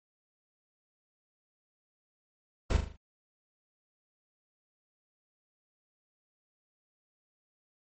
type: noise with echo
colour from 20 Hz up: brown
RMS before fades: -26 dBFS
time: 2.7-2.77 s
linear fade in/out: 5 ms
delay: 39 ms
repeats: 5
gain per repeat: -6 dB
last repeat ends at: 2.965 s
effects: MP3 32 kbps